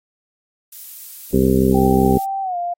violet noise, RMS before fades -34 dBFS, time 0.72-2.25 s, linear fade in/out 5 ms
harmonic tone, 65.41 Hz, C2, in tune, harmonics 1 / 2 / 3 / 4 / 5 / 6 / 7 / 8, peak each -22 / -22 / -17 / -18 / -29 / -17 / -25 / -29 dBFS, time 1.33-2.18 s, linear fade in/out 5 ms
sine tone with pitch glide, 780 to 698.9 Hz, G5 to F5, -9 to +1 cents, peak -20 dBFS, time 1.74-2.74 s, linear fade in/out 10 ms, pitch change -190 cents, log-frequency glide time 2.42-2.57 s
effects AAC 48 kbps

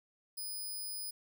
5% pulse tone, 5000 Hz, D#8, 8 cents sharp, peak -32 dBFS, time 0.37-1.11 s, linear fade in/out 10 ms, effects none

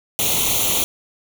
white noise with comb filter, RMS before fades -19 dBFS, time 0.19-0.84 s, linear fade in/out 0 ms, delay 0.3 ms, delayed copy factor +0.85, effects none

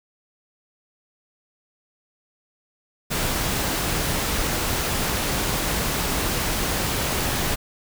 pink noise, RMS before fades -24 dBFS, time 3.1-7.56 s, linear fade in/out 20 ms, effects none

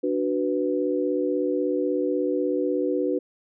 sine chord, B minor, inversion first, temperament equal, 293.7 / 370 / 493.9 Hz, D4 / F#4 / B4, 0 / 0 / 0 cents, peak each -26 dBFS, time 0.03-3.19 s, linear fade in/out 10 ms, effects none

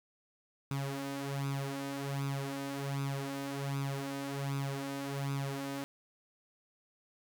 sawtooth tone with flanger, 138.59 Hz, C#3, in tune, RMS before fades -37 dBFS, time 0.71-5.84 s, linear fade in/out 0 ms, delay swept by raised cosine 0.8 to 4 ms, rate 1.3 Hz, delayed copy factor +0.7, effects none

